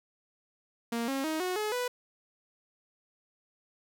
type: tone with pitch steps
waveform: sawtooth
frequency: 233.1 / 270.9 / 314.8 / 365.8 / 425 / 493.9 Hz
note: A#3 / C#4 / D#4 / F#4 / G#4 / B4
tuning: 0 / -40 / +20 / -20 / +40 / 0 cents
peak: -26 dBFS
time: 0.92-1.88 s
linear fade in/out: 5 ms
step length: 160 ms
effects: none